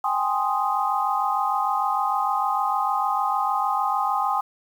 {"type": "chord", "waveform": "sine", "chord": "Ab major seventh", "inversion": "third", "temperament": "equal", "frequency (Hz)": [784, 830.6, 1046.5, 1244.5], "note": ["G5", "Ab5", "C6", "Eb6"], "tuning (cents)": [0, 0, 0, 0], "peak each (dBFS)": -26, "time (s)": [0.04, 4.41], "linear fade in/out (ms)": 5, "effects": ["8-bit"]}